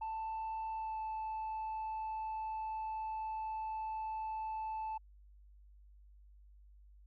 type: tone with pitch glide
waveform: sine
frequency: 884 to 875.9 Hz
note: A5 to A5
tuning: +8 to -8 cents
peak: -35 dBFS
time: 0.01-4.98 s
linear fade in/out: 10 ms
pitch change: -16 cents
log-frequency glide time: 0.74-0.99 s
effects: tanh soft clip ceiling -36 dBFS + added 50 Hz sine -57 dBFS peak until 7.06 s